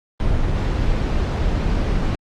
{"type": "noise with dropouts", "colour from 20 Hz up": "brown", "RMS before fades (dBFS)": -19, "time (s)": [0.2, 2.15], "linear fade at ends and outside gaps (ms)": 0, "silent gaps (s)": [0.735, 0.739], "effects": ["low-pass 5000 Hz 12 dB/octave", "Opus 32 kbps"]}